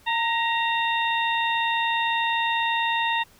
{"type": "harmonic tone with a mistuned harmonic", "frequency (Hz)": 918, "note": "A#5", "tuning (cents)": -27, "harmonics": [1, 2, 3, 4], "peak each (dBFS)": [-24, -27, -29, -30], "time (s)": [0.06, 3.24], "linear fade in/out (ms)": 20, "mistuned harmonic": 2, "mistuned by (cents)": 45, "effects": ["pink hiss -55 dBFS RMS until 3.39 s"]}